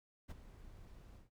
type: noise with ADSR envelope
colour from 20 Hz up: brown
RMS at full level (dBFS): -43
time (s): 0.28-1.3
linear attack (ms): 28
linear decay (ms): 22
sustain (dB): -13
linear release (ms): 140
effects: noise-tail reverb RT60 0.1 s tail -21 dB re dry